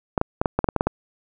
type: clicks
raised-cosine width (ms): 1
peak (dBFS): -5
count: 10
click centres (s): 0.178 / 0.214 / 0.415 / 0.458 / 0.59 / 0.643 / 0.688 / 0.763 / 0.809 / 0.87
effects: none